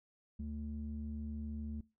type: tone with low-pass filter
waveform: square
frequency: 73.42 Hz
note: D2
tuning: in tune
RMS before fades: -42 dBFS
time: 0.39-1.81 s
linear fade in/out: 5 ms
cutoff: 190 Hz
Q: 9.7
effects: noise-tail reverb RT60 0.3 s tail -22 dB re dry